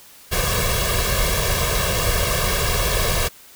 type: noise with comb filter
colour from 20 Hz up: pink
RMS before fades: -20 dBFS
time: 0.31-3.29 s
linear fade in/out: 20 ms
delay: 1.8 ms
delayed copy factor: +0.95
effects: white hiss -46 dBFS RMS until 3.55 s